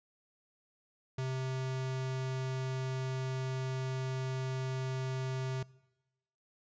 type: tone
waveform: square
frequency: 130.8 Hz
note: C3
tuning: in tune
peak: -34 dBFS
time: 1.18-5.63 s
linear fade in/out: 5 ms
effects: noise-tail reverb RT60 1.0 s tail -22 dB re dry + resampled to 16000 Hz